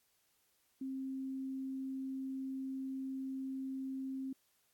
sine tone, 265.7 Hz, C4, 27 cents sharp, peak -38 dBFS, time 0.81-4.33 s, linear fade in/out 5 ms, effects white hiss -75 dBFS RMS until 4.73 s + AAC 64 kbps

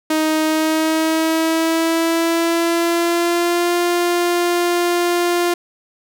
sawtooth tone with pitch glide, 312.9 to 349.2 Hz, D#4 to F4, +10 to 0 cents, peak -11 dBFS, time 0.1-5.54 s, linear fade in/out 5 ms, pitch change +190 cents, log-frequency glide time 0.45-3.75 s, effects none

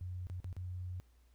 sine tone with dropouts, 90.6 Hz, F#2, 36 cents flat, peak -39 dBFS, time 0.01-1 s, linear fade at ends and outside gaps 0 ms, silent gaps 0.27-0.299 / 0.402-0.444 / 0.528-0.566 s, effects added 60 Hz sine -63 dBFS peak until 1.34 s + pink hiss -75 dBFS RMS until 1.34 s

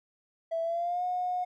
triangle tone with pitch glide, 660 to 723.9 Hz, E5 to F#5, +2 to -38 cents, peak -24 dBFS, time 0.51-1.45 s, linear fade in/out 20 ms, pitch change +160 cents, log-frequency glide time 0.62-1.04 s, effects tanh soft clip ceiling -26 dBFS

